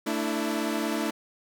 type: chord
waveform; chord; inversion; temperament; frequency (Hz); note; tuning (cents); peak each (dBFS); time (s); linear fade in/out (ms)
sawtooth; A suspended fourth; none; equal with one note detuned; 223.3 / 293.7 / 329.6; A3 / D4 / E4; +26 / 0 / 0; -27; 0.06-1.11; 10
effects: none